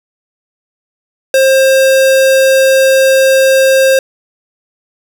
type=tone; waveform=square; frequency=532 Hz; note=C5; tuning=29 cents sharp; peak=-6 dBFS; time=1.34-3.99 s; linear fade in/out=2 ms; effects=none